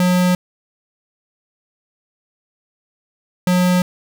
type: tone pair in turn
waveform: square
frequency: 180.5 / 180.5 Hz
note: F#3 / F#3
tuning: -43 / -43 cents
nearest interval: unison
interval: 0 cents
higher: neither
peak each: -13 dBFS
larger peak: neither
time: 0-0.35 / 3.47-3.82 s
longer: neither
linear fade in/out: 2 ms
effects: none